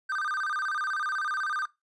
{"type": "tone with vibrato", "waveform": "triangle", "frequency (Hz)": 1369, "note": "F6", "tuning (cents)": -35, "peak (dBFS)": -26, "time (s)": [0.09, 1.66], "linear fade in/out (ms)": 10, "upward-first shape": "square", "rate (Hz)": 16, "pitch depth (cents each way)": 210, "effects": ["noise-tail reverb RT60 0.2 s tail -18 dB re dry", "resampled to 24000 Hz"]}